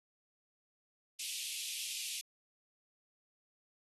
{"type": "high-pass noise", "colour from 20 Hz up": "pink", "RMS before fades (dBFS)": -41, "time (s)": [1.19, 2.21], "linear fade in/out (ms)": 5, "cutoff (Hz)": 2500, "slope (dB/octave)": 48, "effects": ["AAC 32 kbps"]}